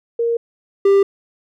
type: tone pair in turn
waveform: sine / triangle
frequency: 466.2 / 395.6 Hz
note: A#4 / G4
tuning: 0 / +16 cents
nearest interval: minor third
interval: 284 cents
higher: first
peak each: -15 / -7 dBFS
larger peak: second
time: 0.19-0.37 / 0.85-1.03 s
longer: neither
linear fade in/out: 5 ms
effects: none